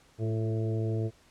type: harmonic tone with a mistuned harmonic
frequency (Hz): 110.7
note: A2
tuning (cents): +11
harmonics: 1 / 2 / 3 / 4 / 5 / 6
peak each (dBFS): -28 / -40 / -36 / -37 / -46 / -44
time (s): 0.18-1.11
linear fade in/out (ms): 50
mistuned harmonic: 3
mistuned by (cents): +25
effects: pink hiss -61 dBFS RMS until 1.3 s + low-pass 9000 Hz 12 dB/octave